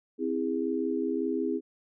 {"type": "chord", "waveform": "sine", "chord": "C augmented", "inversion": "none", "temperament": "just", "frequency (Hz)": [261.6, 327, 408.8], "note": ["C4", "E4", "G#4"], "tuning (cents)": [0, -14, -27], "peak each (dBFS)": -31, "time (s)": [0.18, 1.61], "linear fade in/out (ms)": 50, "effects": []}